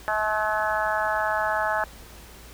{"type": "harmonic tone with a mistuned harmonic", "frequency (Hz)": 214.7, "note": "A3", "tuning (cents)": -42, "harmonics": [3, 4, 5, 6, 7, 8], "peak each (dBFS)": [-28, -27, -32, -31, -30, -30], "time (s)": [0.08, 1.84], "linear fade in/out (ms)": 0, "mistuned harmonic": 8, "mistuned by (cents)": -18, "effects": ["added 56 Hz sine -47 dBFS peak until 2.53 s", "pink hiss -47 dBFS RMS until 2.53 s"]}